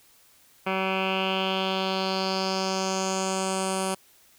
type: tone with low-pass filter sweep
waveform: 10% pulse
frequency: 190 Hz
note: F#3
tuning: 46 cents sharp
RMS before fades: -27 dBFS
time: 0.66-3.95 s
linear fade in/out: 10 ms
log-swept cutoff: 2200 to 10000 Hz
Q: 3.7
effects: white hiss -58 dBFS RMS until 4.38 s